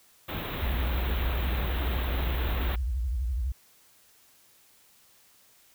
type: band-stop noise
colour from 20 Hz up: pink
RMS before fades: -34 dBFS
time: 0.28-2.76 s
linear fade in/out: 10 ms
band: 3900 to 13000 Hz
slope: 96 dB/octave
type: tone with vibrato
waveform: sine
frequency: 61.74 Hz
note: B1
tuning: in tune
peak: -26 dBFS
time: 0.62-3.52 s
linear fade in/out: 5 ms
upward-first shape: sine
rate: 12 Hz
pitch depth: 230 cents each way
effects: white hiss -60 dBFS RMS until 5.74 s